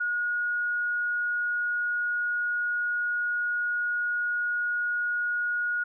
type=tone; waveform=sine; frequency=1445 Hz; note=F#6; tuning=41 cents flat; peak=-25 dBFS; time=0-5.84 s; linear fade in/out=10 ms; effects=none